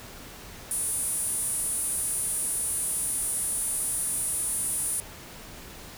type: tone with high-pass filter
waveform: sawtooth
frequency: 415.3 Hz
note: G#4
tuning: in tune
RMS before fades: -29 dBFS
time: 0.71-5 s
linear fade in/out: 0 ms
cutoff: 9800 Hz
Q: 9.4
effects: pink hiss -44 dBFS RMS until 5.97 s